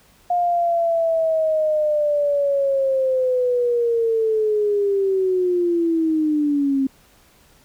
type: linear sweep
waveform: sine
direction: down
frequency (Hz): 711 to 265.9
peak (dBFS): -16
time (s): 0.3-6.87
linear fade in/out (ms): 5
effects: pink hiss -54 dBFS RMS until 7.64 s